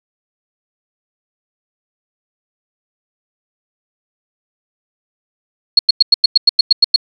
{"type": "tone bursts", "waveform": "sine", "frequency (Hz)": 4320, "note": "C#8", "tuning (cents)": -45, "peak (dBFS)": -3, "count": 11, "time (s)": [5.77, 6.961], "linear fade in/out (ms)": 5, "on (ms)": 21, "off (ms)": 96, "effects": []}